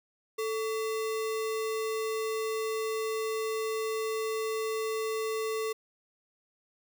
sine tone with sample-and-hold, 440 Hz, A4, in tune, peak -29 dBFS, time 0.38-5.73 s, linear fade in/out 10 ms, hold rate 1575 Hz, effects none

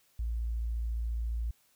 sine tone, 57.2 Hz, A#1, 32 cents flat, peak -30 dBFS, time 0.19-1.51 s, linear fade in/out 5 ms, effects white hiss -68 dBFS RMS until 1.75 s

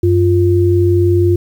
sine tone pair together, 94.82 / 349.2 Hz, F#2 / F4, +43 / 0 cents, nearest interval octave + major seventh, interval 2257 cents, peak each -11 dBFS, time 0.03-1.36 s, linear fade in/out 5 ms, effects 7-bit

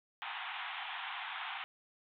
pink band-pass noise, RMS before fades -42 dBFS, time 0.22-1.64 s, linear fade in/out 0 ms, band 740 to 3600 Hz, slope 96 dB/octave, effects none

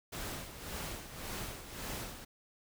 pink noise with tremolo, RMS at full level -40 dBFS, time 0.12-2.25 s, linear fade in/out 10 ms, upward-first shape sine, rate 1.8 Hz, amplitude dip 65%, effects none

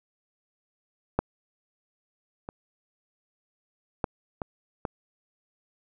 clicks, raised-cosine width 1 ms, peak -8 / -22 / -11 / -17 / -15 dBFS, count 5, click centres 1.19 / 2.489 / 4.042 / 4.418 / 4.852 s, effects none

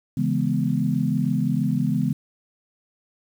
sine chord, C# minor seventh, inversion none, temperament equal, 138.59 / 164.81 / 207.7 / 246.9 Hz, C#3 / E3 / G#3 / B3, 0 / 0 / 0 / 0 cents, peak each -25 dBFS, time 0.17-2.13 s, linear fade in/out 5 ms, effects 8-bit

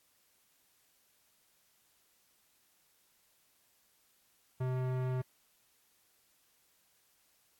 square tone with low-pass filter, 128.1 Hz, C3, 36 cents flat, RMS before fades -34 dBFS, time 4.6-5.22 s, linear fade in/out 10 ms, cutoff 1400 Hz, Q 0.57, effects white hiss -71 dBFS RMS until 7.59 s + AAC 64 kbps

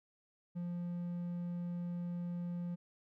triangle tone, 174.61 Hz, F3, in tune, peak -35 dBFS, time 0.55-2.76 s, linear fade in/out 20 ms, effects none

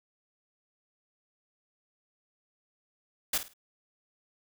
white noise with echo, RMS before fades -28 dBFS, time 3.33-3.38 s, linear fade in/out 5 ms, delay 52 ms, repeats 3, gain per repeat -11 dB, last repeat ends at 3.536 s, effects none

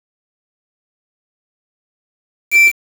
triangle tone with quantisation, 2341 Hz, D7, 6 cents flat, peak -4 dBFS, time 2.51-2.72 s, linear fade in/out 50 ms, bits 4, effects none

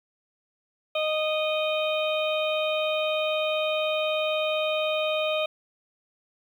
harmonic tone, 619 Hz, D#5, 9 cents flat, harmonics 1 / 2 / 4 / 5 / 6, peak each -25 / -34 / -31 / -35 / -35 dBFS, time 0.95-5.46 s, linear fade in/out 5 ms, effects 9-bit

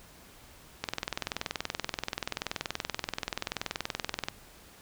click train, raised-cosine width 0.2 ms, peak -13 dBFS, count 73, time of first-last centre 0.84-4.285 s, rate 20.9 Hz, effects pink hiss -54 dBFS RMS until 4.81 s

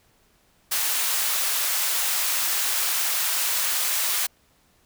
white high-pass noise, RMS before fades -24 dBFS, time 0.71-4.27 s, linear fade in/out 10 ms, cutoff 790 Hz, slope 12 dB/octave, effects pink hiss -62 dBFS RMS until 4.85 s

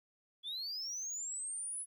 sine linear sweep, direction up, 3366 to 10350 Hz, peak -36 dBFS, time 0.43-1.86 s, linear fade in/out 50 ms, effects tanh soft clip ceiling -37 dBFS + 13-bit

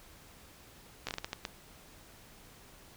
slowing click train, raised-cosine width 0.2 ms, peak -18 dBFS, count 8, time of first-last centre 1.07-1.452 s, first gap 16 ms, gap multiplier 1.4, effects pink hiss -56 dBFS RMS until 2.96 s

